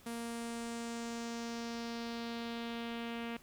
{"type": "tone with low-pass filter sweep", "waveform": "sawtooth", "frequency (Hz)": 233.1, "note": "A#3", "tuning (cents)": 0, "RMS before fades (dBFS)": -41, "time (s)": [0.06, 3.37], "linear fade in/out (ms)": 5, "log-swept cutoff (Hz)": [11000, 2700], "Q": 2.2, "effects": ["pink hiss -61 dBFS RMS until 3.42 s"]}